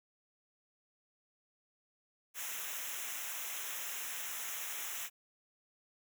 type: noise with comb filter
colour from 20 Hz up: white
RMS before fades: -41 dBFS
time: 2.34-5.1 s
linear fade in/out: 50 ms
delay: 0.22 ms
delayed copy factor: -0.9
effects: none

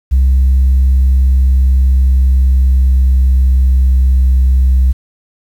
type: tone with pitch glide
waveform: sine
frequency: 65.5 to 64.37 Hz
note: C2 to C2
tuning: +2 to -28 cents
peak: -4 dBFS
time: 0.11-4.93 s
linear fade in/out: 20 ms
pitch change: -30 cents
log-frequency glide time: 0.92-4.53 s
effects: tanh soft clip ceiling -4 dBFS + 7-bit

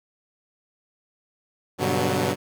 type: chord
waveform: 10% pulse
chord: G major seventh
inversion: none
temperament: equal with one note detuned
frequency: 98 / 123.47 / 143.31 / 185 Hz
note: G2 / B2 / D3 / F#3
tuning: 0 / 0 / -42 / 0 cents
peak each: -19 dBFS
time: 1.78-2.36 s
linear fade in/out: 50 ms
effects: none

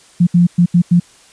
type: tone bursts at uneven times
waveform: sine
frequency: 174.4 Hz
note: F3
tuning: 2 cents flat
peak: -6 dBFS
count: 5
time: 0.2-0.27 / 0.34-0.47 / 0.58-0.66 / 0.74-0.82 / 0.91-1 s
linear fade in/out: 10 ms
effects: white hiss -46 dBFS RMS until 1.32 s + resampled to 22050 Hz

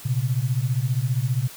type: beating tone pair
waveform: sine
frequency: 118.8 / 133.8 Hz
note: A#2 / C3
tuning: +33 / +39 cents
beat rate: 15 Hz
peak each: -23 dBFS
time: 0.05-1.48 s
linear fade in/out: 10 ms
effects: white hiss -42 dBFS RMS until 1.56 s

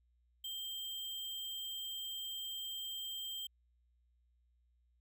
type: tone with sample-and-hold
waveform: sine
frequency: 3165 Hz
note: G7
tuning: 16 cents sharp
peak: -40 dBFS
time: 0.44-3.47 s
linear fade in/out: 5 ms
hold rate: 11025 Hz
effects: added 60 Hz sine -70 dBFS peak until 5 s

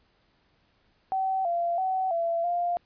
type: tone with pitch steps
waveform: sine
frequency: 764 / 687 / 755 / 674 / 699 Hz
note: G5 / F5 / F#5 / E5 / F5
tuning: -45 / -29 / +35 / +38 / +1 cents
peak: -24 dBFS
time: 1.12-2.77 s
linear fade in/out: 0 ms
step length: 330 ms
effects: pink hiss -67 dBFS RMS until 2.85 s + resampled to 11025 Hz

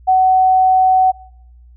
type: tone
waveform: sine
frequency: 750 Hz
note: F#5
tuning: 23 cents sharp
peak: -8 dBFS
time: 0.07-1.12 s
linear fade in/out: 20 ms
effects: noise-tail reverb RT60 0.7 s tail -23 dB re dry + added 60 Hz sine -40 dBFS peak until 1.76 s

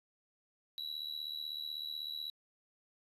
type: tone with amplitude modulation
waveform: triangle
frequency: 3910 Hz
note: B7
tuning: 18 cents flat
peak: -34 dBFS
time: 0.78-2.3 s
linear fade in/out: 0 ms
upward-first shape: sine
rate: 76.1 Hz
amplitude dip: 80%
effects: resampled to 32000 Hz

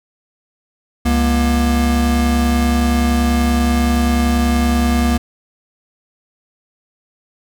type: tone pair together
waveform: square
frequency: 69.15 / 237.9 Hz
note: C#2 / A#3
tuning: -4 / +35 cents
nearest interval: octave + major sixth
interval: 2139 cents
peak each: -16 dBFS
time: 1.05-5.18 s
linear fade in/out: 10 ms
effects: none

